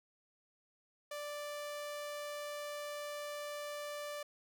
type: tone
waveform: sawtooth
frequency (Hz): 587.3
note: D5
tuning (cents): 0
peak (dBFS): -37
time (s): 1.11-4.23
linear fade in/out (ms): 5
effects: none